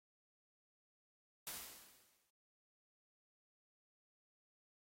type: noise with exponential decay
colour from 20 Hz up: white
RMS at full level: -44 dBFS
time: 1.47-2.3 s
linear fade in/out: 0 ms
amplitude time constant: 180 ms
effects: noise-tail reverb RT60 0.3 s tail -25 dB re dry + AAC 48 kbps